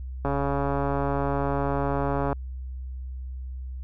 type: click train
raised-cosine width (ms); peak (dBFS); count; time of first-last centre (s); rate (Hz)
1; -13; 292; 0.25-2.329; 140
effects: added 64 Hz sine -32 dBFS peak until 3.83 s